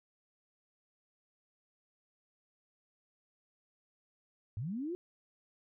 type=linear sweep; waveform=sine; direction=up; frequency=93 to 370 Hz; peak=-35 dBFS; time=4.57-4.95 s; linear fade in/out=0 ms; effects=none

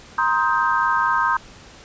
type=chord; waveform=sine; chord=C minor seventh; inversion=third; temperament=just; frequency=941.9 / 1046.5 / 1255.8 / 1569.8 Hz; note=Bb5 / C6 / Eb6 / G6; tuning=+18 / 0 / +16 / +2 cents; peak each=-22 dBFS; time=0.18-1.37 s; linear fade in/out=5 ms; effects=pink hiss -44 dBFS RMS until 1.84 s + resampled to 16000 Hz

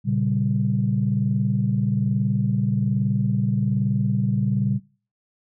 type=chord; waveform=sine; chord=G diminished; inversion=first; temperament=equal with one note detuned; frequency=117.42 / 138.59 / 196 Hz; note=Bb2 / Db3 / G3; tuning=+13 / 0 / 0 cents; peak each=-23 dBFS; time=0.04-4.8 s; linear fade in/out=50 ms; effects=noise-tail reverb RT60 0.4 s tail -21 dB re dry + tanh soft clip ceiling -9 dBFS

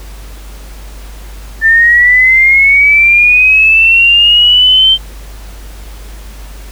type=linear sweep; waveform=sine; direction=up; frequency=1776 to 3134 Hz; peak=-3 dBFS; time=1.61-4.98 s; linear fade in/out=50 ms; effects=added 50 Hz sine -26 dBFS peak until 6.71 s + pink hiss -36 dBFS RMS until 6.71 s

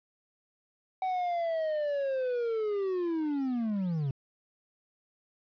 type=linear sweep; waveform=triangle; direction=down; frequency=758 to 130.81 Hz; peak=-26 dBFS; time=1.02-4.11 s; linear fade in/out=2 ms; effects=resampled to 11025 Hz + 10-bit

